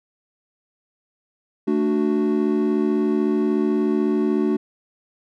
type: chord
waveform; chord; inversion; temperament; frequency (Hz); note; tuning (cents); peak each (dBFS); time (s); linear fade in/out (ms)
triangle; D major; second; equal; 220 / 293.7 / 370; A3 / D4 / F#4; 0 / 0 / 0; -20; 1.67-4.57; 10
effects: none